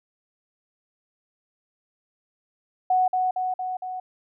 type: tone with echo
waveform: sine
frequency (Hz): 740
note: F#5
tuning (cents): 0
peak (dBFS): -17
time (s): 2.9-3.08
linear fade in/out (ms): 5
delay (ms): 230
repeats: 4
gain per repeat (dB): -3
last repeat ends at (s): 4
effects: none